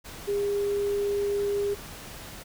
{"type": "tone in noise", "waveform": "sine", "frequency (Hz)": 405, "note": "G#4", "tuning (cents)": -43, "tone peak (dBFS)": -24, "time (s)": [0.27, 1.75], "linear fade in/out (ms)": 20, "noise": "pink", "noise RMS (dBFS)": -42, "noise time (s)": [0.04, 2.44], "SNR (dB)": 15, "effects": []}